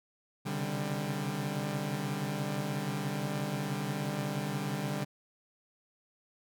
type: tone cluster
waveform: sawtooth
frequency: 132 / 138.1 / 148.8 / 198 Hz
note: C3 / C#3 / D3 / G3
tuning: +16 / -6 / +23 / +18 cents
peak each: -36 / -38 / -32 / -32 dBFS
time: 0.45-5.05 s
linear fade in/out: 20 ms
effects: none